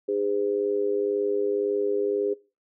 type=harmonic tone; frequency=101.9 Hz; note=G#2; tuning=32 cents flat; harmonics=3 / 4 / 5; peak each=-34 / -24 / -31 dBFS; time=0.08-2.34 s; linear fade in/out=10 ms; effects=noise-tail reverb RT60 0.3 s tail -21 dB re dry